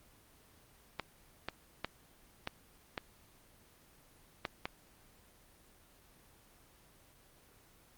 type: clicks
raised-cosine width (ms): 0.3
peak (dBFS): -19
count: 7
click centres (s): 0.997 / 1.486 / 1.846 / 2.474 / 2.978 / 4.452 / 4.655
effects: pink hiss -63 dBFS RMS until 7.97 s + Opus 24 kbps